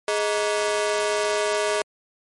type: ring-modulated tone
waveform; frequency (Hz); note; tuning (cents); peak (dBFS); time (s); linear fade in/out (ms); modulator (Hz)
sawtooth; 523.3; C5; 0; -14; 0.08-1.82; 2; 105
effects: MP3 48 kbps